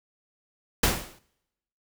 pink noise with exponential decay, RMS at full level -18 dBFS, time 0.83-1.19 s, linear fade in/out 5 ms, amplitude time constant 77 ms, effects noise-tail reverb RT60 0.9 s tail -25 dB re dry

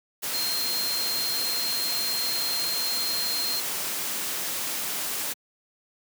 sine tone in noise, 4193 Hz, C8, 3 cents sharp, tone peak -27 dBFS, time 0.33-3.61 s, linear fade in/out 20 ms, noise white, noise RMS -30 dBFS, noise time 0.22-5.34 s, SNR 0 dB, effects high-pass 150 Hz 12 dB/octave

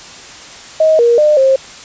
sine tone with pitch steps, 631 / 472 / 603 / 533 Hz, D#5 / A#4 / D5 / C5, +24 / +22 / +46 / +32 cents, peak -6 dBFS, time 0.8-1.56 s, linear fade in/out 5 ms, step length 190 ms, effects white hiss -33 dBFS RMS until 1.84 s + resampled to 16000 Hz

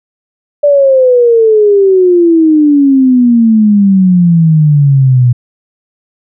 sine exponential sweep, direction down, 587.3 to 120.6 Hz, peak -3 dBFS, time 0.63-5.33 s, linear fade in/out 10 ms, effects none

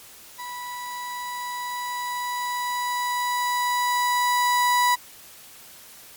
35% pulse tone with level ramp, 982 Hz, B5, 10 cents flat, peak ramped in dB -31 to -15 dBFS, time 0.38-4.96 s, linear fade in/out 20 ms, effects white hiss -46 dBFS RMS until 6.16 s + MP3 96 kbps

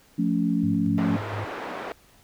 sine chord, F augmented, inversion none, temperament equal with one note detuned, 174.61 / 220 / 281.4 Hz, F3 / A3 / C#4, 0 / 0 / +26 cents, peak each -25 dBFS, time 0.18-1.17 s, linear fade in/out 10 ms
sine tone with tremolo, 104 Hz, G#2, 3 cents sharp, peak -29 dBFS, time 0.63-1.45 s, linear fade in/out 10 ms, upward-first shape square, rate 4.3 Hz, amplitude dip 45%
pink band-pass noise, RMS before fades -34 dBFS, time 0.98-1.92 s, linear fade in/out 0 ms, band 370 to 1600 Hz, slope 12 dB/octave
effects pink hiss -57 dBFS RMS until 2.23 s

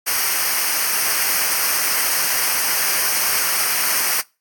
white noise with comb filter, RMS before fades -19 dBFS, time 0.06-4.22 s, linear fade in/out 20 ms, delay 0.27 ms, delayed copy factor -0.75, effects noise-tail reverb RT60 0.3 s tail -24 dB re dry + AAC 64 kbps

